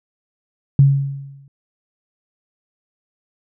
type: tone with exponential decay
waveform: sine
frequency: 138.59 Hz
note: C#3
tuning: in tune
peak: -5 dBFS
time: 0.79-1.48 s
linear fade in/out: 2 ms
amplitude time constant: 150 ms
effects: none